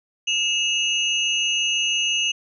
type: tone cluster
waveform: sine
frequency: 2644 / 2870 / 6270 Hz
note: E7 / F7 / G8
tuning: +5 / +47 / -1 cents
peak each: -25 / -21 / -28 dBFS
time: 0.27-2.32 s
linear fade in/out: 10 ms
effects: none